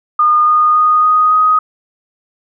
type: tone with pitch steps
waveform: sine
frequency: 1219 / 1227.5 / 1236 / 1244.6 / 1253.3 Hz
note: D#6 / D#6 / D#6 / D#6 / D#6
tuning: -36 / -24 / -12 / 0 / +12 cents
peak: -7 dBFS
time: 0.19-1.59 s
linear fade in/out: 5 ms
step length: 280 ms
effects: none